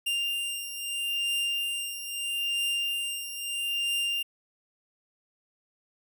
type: beating tone pair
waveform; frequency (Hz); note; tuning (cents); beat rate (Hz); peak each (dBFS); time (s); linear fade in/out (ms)
45% pulse; 2794 / 2794.77; F7 / F7; 0 / +1; 0.77; -30 / -34; 0.06-4.23; 10
effects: none